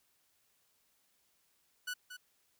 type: tone with echo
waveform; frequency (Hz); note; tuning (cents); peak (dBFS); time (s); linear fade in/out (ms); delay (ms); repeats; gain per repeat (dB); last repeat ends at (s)
sawtooth; 1480; F#6; 0; -33; 1.87-1.94; 10; 230; 1; -9; 2.17
effects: white hiss -74 dBFS RMS until 2.59 s